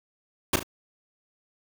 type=noise with echo; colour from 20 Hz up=pink; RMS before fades=-21 dBFS; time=0.53-0.56 s; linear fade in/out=5 ms; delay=36 ms; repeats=2; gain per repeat=-8 dB; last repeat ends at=0.632 s; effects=none